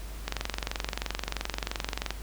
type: click train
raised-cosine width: 0.2 ms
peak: -12 dBFS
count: 43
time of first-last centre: 0.28-2.106 s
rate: 23 Hz
effects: added 50 Hz sine -37 dBFS peak until 2.22 s + pink hiss -47 dBFS RMS until 2.22 s

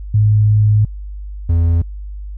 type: tone pair in turn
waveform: sine / triangle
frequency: 105.9 / 84.05 Hz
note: G#2 / E2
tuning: +34 / +34 cents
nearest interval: major third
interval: 400 cents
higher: first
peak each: -8 dBFS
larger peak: neither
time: 0.14-0.85 / 1.49-1.82 s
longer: first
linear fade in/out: 5 ms
effects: added 50 Hz sine -25 dBFS peak until 2.37 s

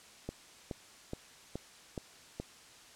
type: click train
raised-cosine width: 2 ms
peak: -24 dBFS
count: 6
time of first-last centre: 0.29-2.4 s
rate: 2.37 Hz
effects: white hiss -56 dBFS RMS until 2.95 s + low-pass 8000 Hz 12 dB/octave

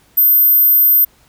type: tone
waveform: sine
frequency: 13630 Hz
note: G#9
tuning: 44 cents sharp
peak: -7 dBFS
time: 0.17-1.05 s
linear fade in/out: 10 ms
effects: pink hiss -52 dBFS RMS until 1.28 s

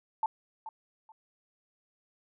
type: tone with echo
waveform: sine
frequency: 884 Hz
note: A5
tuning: 8 cents sharp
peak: -25 dBFS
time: 0.23-0.26 s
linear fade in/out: 2 ms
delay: 430 ms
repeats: 2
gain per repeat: -13 dB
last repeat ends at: 1.12 s
effects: none

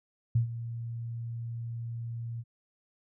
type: tone with ADSR envelope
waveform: sine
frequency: 116.54 Hz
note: A#2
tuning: in tune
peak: -20 dBFS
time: 0.35-2.44 s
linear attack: 7 ms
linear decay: 110 ms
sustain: -14 dB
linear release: 43 ms
effects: none

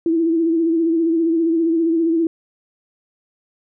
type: tone with vibrato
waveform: sine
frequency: 329.6 Hz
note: E4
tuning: in tune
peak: -14 dBFS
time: 0.06-2.27 s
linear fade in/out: 2 ms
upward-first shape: sine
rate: 15 Hz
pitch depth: 47 cents each way
effects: none

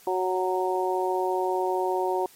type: harmonic tone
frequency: 185 Hz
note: F#3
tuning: in tune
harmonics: 2 / 3 / 4 / 5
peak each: -26 / -32 / -29 / -29 dBFS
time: 0.07-2.26 s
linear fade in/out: 2 ms
effects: white hiss -53 dBFS RMS until 2.35 s + MP3 64 kbps

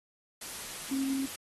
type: tone in noise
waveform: sine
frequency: 270 Hz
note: C#4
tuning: 45 cents flat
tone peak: -29 dBFS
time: 0.91-1.26 s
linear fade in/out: 5 ms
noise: white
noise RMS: -41 dBFS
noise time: 0.41-1.36 s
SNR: +9 dB
effects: AAC 32 kbps

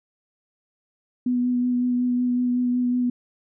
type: tone with vibrato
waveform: sine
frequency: 246.9 Hz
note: B3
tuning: in tune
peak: -19 dBFS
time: 1.26-3.1 s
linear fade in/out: 5 ms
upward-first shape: sine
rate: 5.4 Hz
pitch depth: 14 cents each way
effects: none

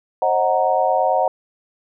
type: chord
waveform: sine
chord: C half-diminished seventh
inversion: none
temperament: equal with one note detuned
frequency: 533.3 / 622.3 / 740 / 932.3 Hz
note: C5 / Eb5 / Gb5 / Bb5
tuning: +33 / 0 / 0 / 0 cents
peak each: -21 / -21 / -18 / -22 dBFS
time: 0.22-1.28 s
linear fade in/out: 2 ms
effects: none

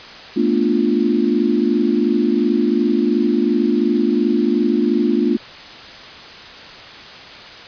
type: chord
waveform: sine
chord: B half-diminished seventh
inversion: third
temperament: equal with one note detuned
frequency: 220 / 242.8 / 293.7 / 349.2 Hz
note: A3 / B3 / D4 / F4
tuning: 0 / -29 / 0 / 0 cents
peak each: -19 dBFS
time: 0.36-5.37 s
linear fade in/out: 10 ms
effects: white hiss -36 dBFS RMS until 7.67 s + resampled to 11025 Hz

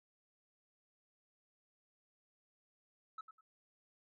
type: tone with echo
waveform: sine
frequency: 1300 Hz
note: E6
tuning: 24 cents flat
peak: -40 dBFS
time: 3.18-3.21 s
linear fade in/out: 5 ms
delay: 100 ms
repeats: 2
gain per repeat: -12 dB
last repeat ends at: 3.41 s
effects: tanh soft clip ceiling -42 dBFS

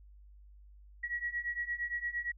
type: beating tone pair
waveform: sine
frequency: 1913 / 1921.7 Hz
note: A#6 / B6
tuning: +44 / -48 cents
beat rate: 8.7 Hz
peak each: -38 / -36 dBFS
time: 1.03-2.32 s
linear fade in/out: 10 ms
effects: added 50 Hz sine -53 dBFS peak until 2.37 s

